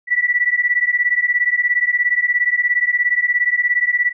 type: beating tone pair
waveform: sine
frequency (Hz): 1948 / 1965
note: B6 / B6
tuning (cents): -24 / -9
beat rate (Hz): 17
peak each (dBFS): -17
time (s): 0.07-4.13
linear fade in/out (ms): 50
effects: none